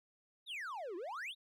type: exponential two-way sweep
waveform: triangle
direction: down then up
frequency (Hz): 3947 to 329.6 to 3947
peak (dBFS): -39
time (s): 0.46-1.35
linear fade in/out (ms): 50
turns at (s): 0.96
effects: none